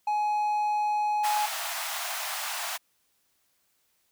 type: tone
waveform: triangle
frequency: 840 Hz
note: G#5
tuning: 19 cents sharp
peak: -22 dBFS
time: 0.07-1.46 s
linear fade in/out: 5 ms
type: high-pass noise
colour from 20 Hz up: pink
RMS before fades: -33 dBFS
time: 1.23-2.78 s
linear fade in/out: 20 ms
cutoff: 640 Hz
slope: 96 dB/octave
effects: white hiss -71 dBFS RMS until 4.11 s